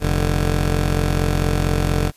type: tone pair together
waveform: 15% pulse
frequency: 44.39 / 149.3 Hz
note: F1 / D3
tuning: +29 / +29 cents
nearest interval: octave + major sixth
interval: 2100 cents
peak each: -11 / -17 dBFS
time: 0-2.12 s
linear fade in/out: 50 ms
effects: white hiss -53 dBFS RMS until 2.16 s + resampled to 32000 Hz